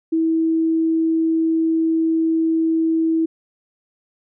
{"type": "tone", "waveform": "sine", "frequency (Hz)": 324.4, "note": "E4", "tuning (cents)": -28, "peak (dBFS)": -15, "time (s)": [0.12, 3.26], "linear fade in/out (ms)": 10, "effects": []}